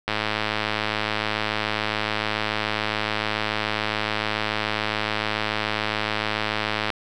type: click train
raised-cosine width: 0.3 ms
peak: -7 dBFS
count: 731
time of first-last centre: 0.08-6.902 s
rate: 107 Hz
effects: none